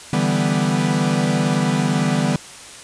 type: chord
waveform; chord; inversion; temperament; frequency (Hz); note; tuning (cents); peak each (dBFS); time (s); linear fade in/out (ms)
45% pulse; E minor seventh; third; equal with one note detuned; 146.83 / 164.81 / 195.43 / 246.9; D3 / E3 / G3 / B3; 0 / 0 / -5 / 0; -22; 0.13-2.36; 2
effects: white hiss -38 dBFS RMS until 2.83 s + resampled to 22050 Hz